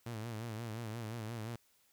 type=tone with vibrato; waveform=sawtooth; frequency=113 Hz; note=A2; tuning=47 cents sharp; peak=-36 dBFS; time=0.06-1.56 s; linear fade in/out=5 ms; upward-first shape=sine; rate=5.7 Hz; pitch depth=94 cents each way; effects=white hiss -71 dBFS RMS until 1.92 s